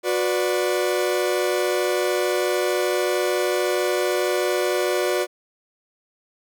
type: chord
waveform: 40% pulse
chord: B minor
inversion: second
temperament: equal with one note detuned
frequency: 364.3 / 493.9 / 587.3 Hz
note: F#4 / B4 / D5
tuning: -27 / 0 / 0 cents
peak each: -22 / -25 / -24 dBFS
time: 0.03-5.27 s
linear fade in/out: 50 ms
effects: none